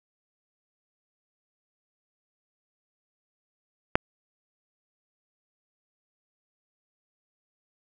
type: click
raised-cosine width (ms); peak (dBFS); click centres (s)
0.5; -3; 3.955
effects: none